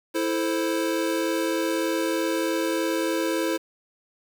square chord, A minor, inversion second, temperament equal, 329.6 / 440 / 523.3 Hz, E4 / A4 / C5, 0 / 0 / 0 cents, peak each -26 / -31 / -29 dBFS, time 0.14-3.58 s, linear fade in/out 20 ms, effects 8-bit

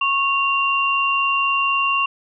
sine tone pair together, 1100.1 / 2772 Hz, C#6 / F7, -14 / -14 cents, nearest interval octave + major third, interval 1600 cents, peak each -19 dBFS, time 0.01-2.06 s, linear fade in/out 5 ms, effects none

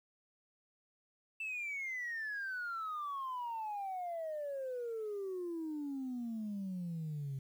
sine exponential sweep, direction down, 2670 to 132.8 Hz, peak -36 dBFS, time 1.4-7.39 s, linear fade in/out 5 ms, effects tanh soft clip ceiling -35 dBFS + 11-bit

